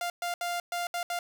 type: tone bursts at uneven times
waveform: sawtooth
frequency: 698.5 Hz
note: F5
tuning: in tune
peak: -26 dBFS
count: 6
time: 0.01-0.1 / 0.22-0.34 / 0.41-0.6 / 0.72-0.87 / 0.94-1.03 / 1.1-1.19 s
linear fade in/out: 2 ms
effects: none